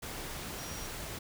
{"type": "tone in noise", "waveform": "sine", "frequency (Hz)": 5690, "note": "F8", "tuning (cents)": 31, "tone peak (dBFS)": -47, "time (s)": [0.58, 0.87], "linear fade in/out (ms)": 10, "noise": "pink", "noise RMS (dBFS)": -41, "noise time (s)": [0.02, 1.19], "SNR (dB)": -9, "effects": []}